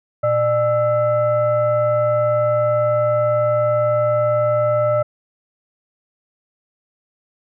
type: tone with frequency modulation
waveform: sine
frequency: 600 Hz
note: D5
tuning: 37 cents sharp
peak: -14 dBFS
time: 0.23-5.03 s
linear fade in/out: 10 ms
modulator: 718 Hz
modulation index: 0.66
effects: none